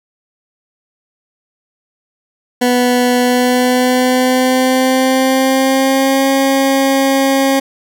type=tone with pitch glide; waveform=20% pulse; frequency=246.9 to 270.8 Hz; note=B3 to C#4; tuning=0 to -40 cents; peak=-5 dBFS; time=2.61-7.6 s; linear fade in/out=10 ms; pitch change=+160 cents; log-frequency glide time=3.21-6.29 s; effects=none